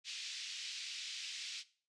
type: band-pass noise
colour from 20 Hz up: pink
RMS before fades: -45 dBFS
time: 0.04-1.64 s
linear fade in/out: 50 ms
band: 2600 to 6000 Hz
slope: 24 dB/octave
effects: noise-tail reverb RT60 0.4 s tail -17 dB re dry + resampled to 22050 Hz